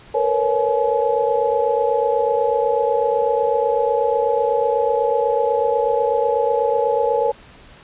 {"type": "tone cluster", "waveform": "sine", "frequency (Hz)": [456.7, 484.8, 553, 849], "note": ["A#4", "B4", "C#5", "G#5"], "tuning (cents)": [-36, -32, -4, 38], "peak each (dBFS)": -21, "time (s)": [0.14, 7.32], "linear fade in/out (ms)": 10, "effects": ["pink hiss -45 dBFS RMS until 7.83 s", "resampled to 8000 Hz"]}